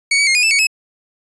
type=tone with pitch steps; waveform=sawtooth; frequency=2234 / 2274 / 2135 / 2461 / 2638 / 2240 / 2580 Hz; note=C#7 / C#7 / C7 / D#7 / E7 / C#7 / E7; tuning=+13 / +44 / +34 / -20 / +1 / +18 / -38 cents; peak=-8 dBFS; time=0.11-0.67 s; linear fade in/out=5 ms; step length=80 ms; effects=resampled to 22050 Hz